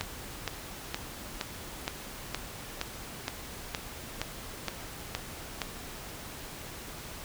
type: click train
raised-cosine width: 0.2 ms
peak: -13 dBFS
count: 13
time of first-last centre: 0.01-5.617 s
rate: 2.14 Hz
effects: pink hiss -43 dBFS RMS until 7.24 s